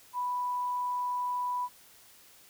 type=tone; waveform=sine; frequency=987.8 Hz; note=B5; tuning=in tune; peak=-29 dBFS; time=0.13-1.69 s; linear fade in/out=50 ms; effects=white hiss -57 dBFS RMS until 2.49 s